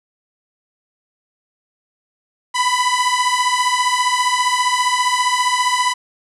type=beating tone pair; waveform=sawtooth; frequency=987.8 / 1002.8 Hz; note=B5 / B5; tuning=0 / +26 cents; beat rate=15 Hz; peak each=-14 dBFS; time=2.54-5.94 s; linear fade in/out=20 ms; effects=resampled to 24000 Hz + 8-bit